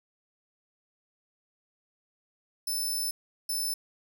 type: tone bursts at uneven times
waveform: 15% pulse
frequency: 5280 Hz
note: E8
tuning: 2 cents sharp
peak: -23 dBFS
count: 2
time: 2.67-3.11 / 3.49-3.74 s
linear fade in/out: 5 ms
effects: none